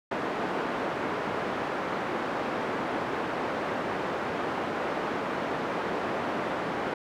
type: band-pass noise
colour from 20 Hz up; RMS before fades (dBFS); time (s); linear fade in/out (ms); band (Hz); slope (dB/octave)
pink; -31; 0.11-6.94; 5; 280 to 1500; 12
effects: none